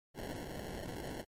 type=noise with sample-and-hold; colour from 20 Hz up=violet; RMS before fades=-43 dBFS; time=0.14-1.25 s; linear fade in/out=50 ms; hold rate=1225 Hz; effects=MP3 64 kbps